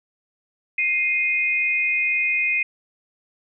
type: tone pair together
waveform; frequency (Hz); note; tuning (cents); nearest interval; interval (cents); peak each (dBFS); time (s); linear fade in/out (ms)
sine; 2111 / 2489; C7 / D#7; +15 / 0; minor third; 285; -23 / -20; 0.78-2.63; 5
effects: none